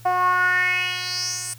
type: tone with band-pass filter sweep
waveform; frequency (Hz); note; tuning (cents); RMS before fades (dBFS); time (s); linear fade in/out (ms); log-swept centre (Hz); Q
10% pulse; 363.2; F#4; -32; -22; 0.05-1.54; 10; 760 to 8800; 4.7
effects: added 116 Hz sine -43 dBFS peak until 1.58 s + white hiss -50 dBFS RMS until 1.58 s